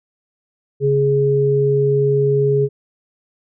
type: tone pair together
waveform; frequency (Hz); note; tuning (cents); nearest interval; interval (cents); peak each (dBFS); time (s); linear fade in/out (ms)
sine; 138.59 / 416.1; C#3 / G#4; 0 / +3; octave + perfect fifth; 1903; -17 / -14; 0.8-2.69; 50
effects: none